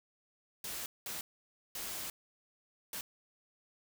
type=noise bursts at uneven times; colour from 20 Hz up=white; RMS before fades=-41 dBFS; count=4; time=0.64-0.86 / 1.06-1.21 / 1.75-2.1 / 2.93-3.01 s; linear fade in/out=2 ms; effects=none